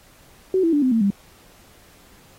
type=tone with pitch steps; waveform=sine; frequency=376 / 331.1 / 291.6 / 256.8 / 226.2 / 199.18 Hz; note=F#4 / E4 / D4 / C4 / A3 / G3; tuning=+28 / +8 / -12 / -32 / +48 / +28 cents; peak=-15 dBFS; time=0.54-1.104 s; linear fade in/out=2 ms; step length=94 ms; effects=pink hiss -52 dBFS RMS until 2.38 s + AAC 48 kbps